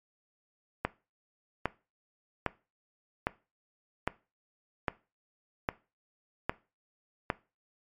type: click train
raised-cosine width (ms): 0.5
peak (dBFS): -12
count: 9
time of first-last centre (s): 0.85-7.302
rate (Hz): 1.24
effects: noise-tail reverb RT60 0.3 s tail -19 dB re dry + MP3 64 kbps